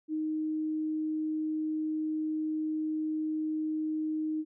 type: tone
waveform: sine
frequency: 311.1 Hz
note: D#4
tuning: in tune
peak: -29 dBFS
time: 0.08-4.45 s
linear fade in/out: 50 ms
effects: none